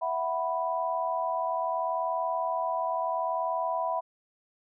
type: chord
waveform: sine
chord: E suspended second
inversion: none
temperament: equal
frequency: 659.3 / 740 / 987.8 Hz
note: E5 / F#5 / B5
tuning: 0 / 0 / 0 cents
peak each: -31 / -33 / -30 dBFS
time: 0.01-4.01 s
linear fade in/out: 20 ms
effects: none